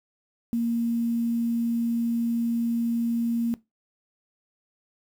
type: tone with quantisation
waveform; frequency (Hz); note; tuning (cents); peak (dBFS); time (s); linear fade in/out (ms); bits
sine; 233.1; A#3; 0; -22; 0.53-3.54; 0; 8
effects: noise-tail reverb RT60 0.2 s tail -19 dB re dry